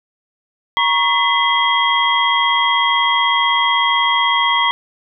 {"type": "tone cluster", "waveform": "sine", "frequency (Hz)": [948, 1104, 2017, 3251], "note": ["A#5", "C#6", "B6", "G#7"], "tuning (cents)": [29, -7, 36, -38], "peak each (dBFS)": -18, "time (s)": [0.77, 4.71], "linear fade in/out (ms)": 0, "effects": []}